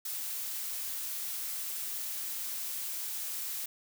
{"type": "noise", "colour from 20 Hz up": "blue", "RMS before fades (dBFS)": -37, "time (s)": [0.05, 3.66], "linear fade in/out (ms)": 5, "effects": []}